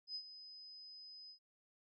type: tone with ADSR envelope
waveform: sine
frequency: 5030 Hz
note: D#8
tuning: 18 cents sharp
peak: -40 dBFS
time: 0.07-1.39 s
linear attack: 81 ms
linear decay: 70 ms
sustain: -12 dB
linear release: 90 ms
effects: none